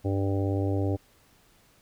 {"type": "harmonic tone", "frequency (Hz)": 98, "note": "G2", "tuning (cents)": 0, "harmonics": [1, 3, 4, 5, 6, 7, 8], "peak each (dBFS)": [-26, -30, -34, -36, -37, -46, -41], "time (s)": [0.04, 0.97], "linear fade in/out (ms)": 20, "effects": ["pink hiss -61 dBFS RMS until 1.81 s"]}